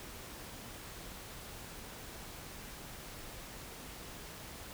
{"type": "silence", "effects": ["pink hiss -48 dBFS RMS until 4.73 s"]}